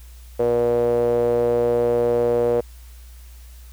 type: tone with band-pass filter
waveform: sawtooth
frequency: 119.5 Hz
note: A#2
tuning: 43 cents sharp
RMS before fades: -19 dBFS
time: 0.39-2.61 s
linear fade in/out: 10 ms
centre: 510 Hz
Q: 8.6
effects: added 60 Hz sine -39 dBFS peak until 3.72 s + white hiss -52 dBFS RMS until 3.72 s